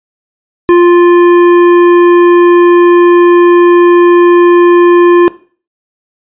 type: tone with hard clipping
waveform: triangle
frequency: 349.2 Hz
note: F4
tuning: in tune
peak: -3 dBFS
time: 0.69-5.28 s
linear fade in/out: 0 ms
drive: 15 dB
effects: noise-tail reverb RT60 0.4 s tail -18 dB re dry + resampled to 8000 Hz